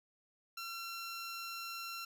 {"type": "tone", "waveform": "15% pulse", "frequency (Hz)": 1361, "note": "F6", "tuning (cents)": -45, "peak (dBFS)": -35, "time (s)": [0.57, 2.05], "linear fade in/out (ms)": 5, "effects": []}